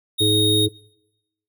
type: tone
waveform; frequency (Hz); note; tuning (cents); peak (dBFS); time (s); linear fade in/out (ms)
square; 3729; A#7; 0; -18; 0.18-0.67; 20
type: harmonic tone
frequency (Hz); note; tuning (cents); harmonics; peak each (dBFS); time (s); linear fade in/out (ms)
106.1; G#2; +38; 1 / 3 / 4; -22 / -22 / -22; 0.2-0.69; 20
effects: noise-tail reverb RT60 0.9 s tail -23 dB re dry